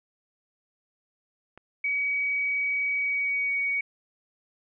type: click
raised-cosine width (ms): 0.5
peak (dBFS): -31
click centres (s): 1.576
type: tone with pitch glide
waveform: sine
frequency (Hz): 2266 to 2245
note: C#7 to C#7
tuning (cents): +37 to +21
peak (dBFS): -24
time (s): 1.84-3.81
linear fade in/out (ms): 5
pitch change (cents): -16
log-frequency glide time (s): 2.97-3.55
effects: none